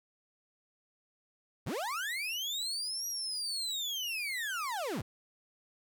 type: linear two-way sweep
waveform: 35% pulse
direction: up then down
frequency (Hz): 66.1 to 5780 to 66.1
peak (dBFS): -32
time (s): 1.66-5.02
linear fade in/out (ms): 10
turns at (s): 3.07
effects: 12-bit